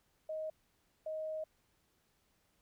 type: tone bursts at uneven times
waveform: sine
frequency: 627 Hz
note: D#5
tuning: 13 cents sharp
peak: -37 dBFS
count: 2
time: 0.29-0.5 / 1.06-1.44 s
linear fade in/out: 5 ms
effects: pink hiss -75 dBFS RMS until 2.61 s